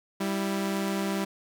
sawtooth tone pair together, 196 / 329.6 Hz, G3 / E4, 0 / 0 cents, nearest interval major sixth, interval 900 cents, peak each -24 / -29 dBFS, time 0.2-1.25 s, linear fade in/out 10 ms, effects none

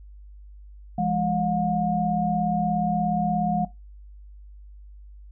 sine tone cluster, 170.4 / 207.3 / 717 Hz, F3 / G#3 / F5, -42 / -3 / +45 cents, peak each -27 / -26 / -25 dBFS, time 0.98-3.65 s, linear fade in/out 5 ms, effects noise-tail reverb RT60 0.2 s tail -18 dB re dry + added 50 Hz sine -42 dBFS peak until 5.31 s

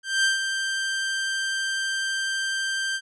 sawtooth tone with ADSR envelope, 1572 Hz, G6, 4 cents sharp, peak -14 dBFS, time 0.03-3.01 s, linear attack 210 ms, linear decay 140 ms, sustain -7 dB, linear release 56 ms, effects resampled to 22050 Hz

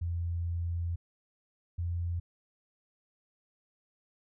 sine tone pair in turn, 85.4 / 86.19 Hz, F2 / F2, -38 / -22 cents, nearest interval unison, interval 16 cents, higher second, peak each -30 / -30 dBFS, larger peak neither, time 0.01-0.96 / 1.78-2.2 s, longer first, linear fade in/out 10 ms, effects none

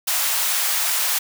white high-pass noise, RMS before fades -21 dBFS, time 0.07-1.19 s, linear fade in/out 10 ms, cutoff 670 Hz, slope 24 dB/octave, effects none

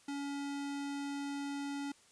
square tone, 282.3 Hz, C#4, 32 cents sharp, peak -38 dBFS, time 0.08-1.92 s, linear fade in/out 5 ms, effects white hiss -64 dBFS RMS until 2.11 s + resampled to 22050 Hz

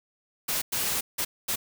white noise bursts at uneven times, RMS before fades -28 dBFS, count 4, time 0.48-0.62 / 0.72-1.01 / 1.18-1.25 / 1.48-1.56 s, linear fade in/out 10 ms, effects none

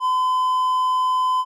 triangle tone, 1018 Hz, C6, 48 cents flat, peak -15 dBFS, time 0-1.45 s, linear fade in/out 50 ms, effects none

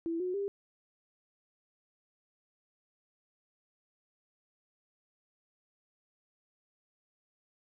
sine tone with pitch steps, 332.3 / 364.5 / 399.8 Hz, E4 / F#4 / G4, +14 / -26 / +34 cents, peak -31 dBFS, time 0.06-0.48 s, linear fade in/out 0 ms, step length 140 ms, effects none

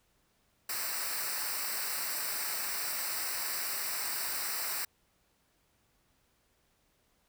white noise with comb filter, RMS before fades -35 dBFS, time 0.69-4.85 s, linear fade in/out 5 ms, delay 0.3 ms, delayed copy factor -0.8, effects pink hiss -72 dBFS RMS until 7.28 s

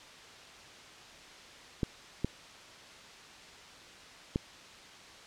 clicks, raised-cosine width 3 ms, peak -16 dBFS, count 3, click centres 1.832 / 2.246 / 4.359 s, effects white hiss -51 dBFS RMS until 5.26 s + low-pass 5000 Hz 12 dB/octave

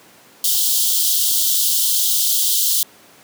white high-pass noise, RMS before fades -17 dBFS, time 0.44-2.83 s, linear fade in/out 2 ms, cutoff 3000 Hz, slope 96 dB/octave, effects pink hiss -47 dBFS RMS until 3.23 s + high-pass 200 Hz 12 dB/octave

